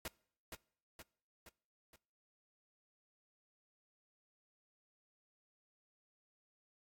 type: noise with echo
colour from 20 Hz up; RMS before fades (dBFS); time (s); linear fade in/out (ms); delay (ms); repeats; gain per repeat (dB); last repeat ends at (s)
pink; -43; 0.05-0.08; 2; 470; 4; -5; 1.96
effects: noise-tail reverb RT60 0.6 s tail -24 dB re dry + AAC 64 kbps